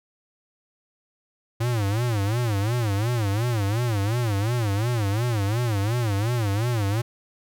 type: tone with vibrato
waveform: square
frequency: 110 Hz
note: A2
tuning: in tune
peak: -22 dBFS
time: 1.6-7.02 s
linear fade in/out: 10 ms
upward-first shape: sine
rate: 2.8 Hz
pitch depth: 200 cents each way
effects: none